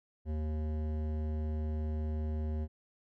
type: tone with hard clipping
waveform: sine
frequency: 77.1 Hz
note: D#2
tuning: 15 cents flat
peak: -34 dBFS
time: 0.25-2.68 s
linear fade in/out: 50 ms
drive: 14 dB
effects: none